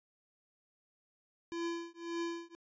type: tone with tremolo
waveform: square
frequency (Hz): 338.2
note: E4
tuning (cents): +44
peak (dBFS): -34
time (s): 1.52-2.55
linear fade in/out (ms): 0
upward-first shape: triangle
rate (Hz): 1.8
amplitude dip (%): 100
effects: resampled to 16000 Hz